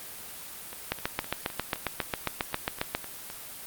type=two click trains; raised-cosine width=0.3 ms; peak=-23 / -10 dBFS; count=11 / 16; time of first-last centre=0.73-3.301 / 0.92-2.95 s; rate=3.89 / 7.39 Hz; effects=white hiss -42 dBFS RMS until 3.66 s + Opus 32 kbps